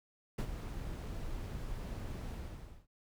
brown noise with ADSR envelope, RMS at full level -33 dBFS, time 0.38-2.87 s, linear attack 8 ms, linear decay 69 ms, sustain -8 dB, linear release 560 ms, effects none

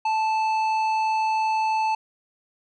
triangle tone with tanh clipping, 877 Hz, A5, 6 cents flat, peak -22 dBFS, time 0.05-1.95 s, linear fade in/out 5 ms, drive 14 dB, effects none

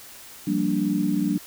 sine chord, G minor seventh, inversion third, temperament equal with one note detuned, 173.51 / 196 / 233.1 / 293.7 Hz, F3 / G3 / Bb3 / D4, -11 / 0 / 0 / 0 cents, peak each -29 / -25 / -28 / -24 dBFS, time 0.47-1.38 s, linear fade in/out 5 ms, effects white hiss -44 dBFS RMS until 1.46 s

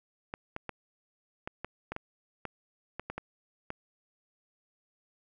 clicks, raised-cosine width 0.5 ms, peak -21 dBFS, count 12, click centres 0.339 / 0.564 / 0.693 / 1.475 / 1.646 / 1.92 / 1.964 / 2.453 / 2.996 / 3.1 / 3.18 / 3.704 s, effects none

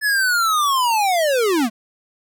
square linear sweep, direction down, 1736 to 206.2 Hz, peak -16 dBFS, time 0.01-1.7 s, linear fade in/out 50 ms, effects none

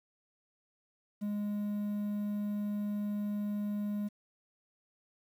triangle tone with quantisation, 206.7 Hz, G#3, 8 cents flat, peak -30 dBFS, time 1.21-4.09 s, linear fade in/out 20 ms, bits 10, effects none

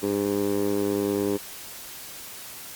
15% pulse tone with band-pass filter, 101.1 Hz, G#2, 46 cents flat, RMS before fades -25 dBFS, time 0.02-1.38 s, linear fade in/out 20 ms, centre 410 Hz, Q 2.2, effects white hiss -40 dBFS RMS until 2.75 s + Opus 48 kbps

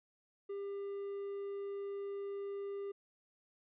triangle tone, 399.3 Hz, G4, 32 cents sharp, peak -37 dBFS, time 0.49-2.92 s, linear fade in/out 10 ms, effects resampled to 8000 Hz

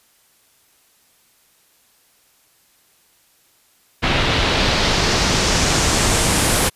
pink noise with low-pass filter sweep, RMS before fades -17 dBFS, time 4.02-6.7 s, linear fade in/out 20 ms, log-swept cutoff 3100 to 11000 Hz, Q 1.6, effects white hiss -57 dBFS RMS until 6.75 s + resampled to 32000 Hz

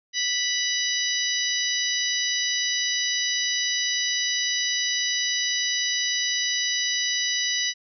harmonic tone with a mistuned harmonic, 986 Hz, B5, 3 cents flat, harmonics 2 / 3 / 4 / 5 / 6, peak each -29 / -29 / -29 / -29 / -29 dBFS, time 0.13-7.74 s, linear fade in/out 50 ms, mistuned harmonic 4, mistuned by -16 cents, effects none

